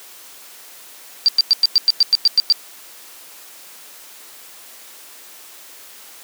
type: tone bursts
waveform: sine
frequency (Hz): 4699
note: D8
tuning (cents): 0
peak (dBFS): -8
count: 11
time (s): 1.26-2.524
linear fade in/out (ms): 0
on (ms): 24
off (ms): 100
effects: white hiss -41 dBFS RMS until 6.23 s + high-pass 300 Hz 12 dB/octave